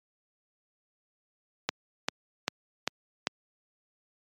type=click train; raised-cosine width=0.2 ms; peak=-8 dBFS; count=5; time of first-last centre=1.69-3.271 s; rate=2.53 Hz; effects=high-pass 150 Hz 12 dB/octave + MP3 96 kbps